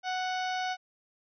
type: harmonic tone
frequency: 740 Hz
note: F#5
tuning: in tune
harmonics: 1 / 2 / 3 / 4 / 5 / 6 / 7 / 8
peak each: -31 / -37 / -41 / -43 / -45 / -47 / -48 / -49 dBFS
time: 0.03-0.77 s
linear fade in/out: 50 ms
effects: none